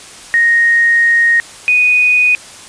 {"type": "tone pair in turn", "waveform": "sine", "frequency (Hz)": [1864.7, 2482], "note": ["A#6", "D#7"], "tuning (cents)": [0, -5], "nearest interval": "perfect fourth", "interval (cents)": 495, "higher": "second", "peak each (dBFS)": -7, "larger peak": "neither", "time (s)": [[0.34, 1.4], [1.68, 2.35]], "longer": "first", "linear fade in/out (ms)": 0, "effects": ["white hiss -34 dBFS RMS until 2.68 s", "resampled to 22050 Hz"]}